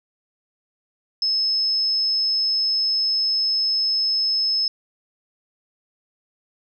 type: tone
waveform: sine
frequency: 5200 Hz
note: E8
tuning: 24 cents flat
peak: -18 dBFS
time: 1.22-4.68 s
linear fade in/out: 2 ms
effects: none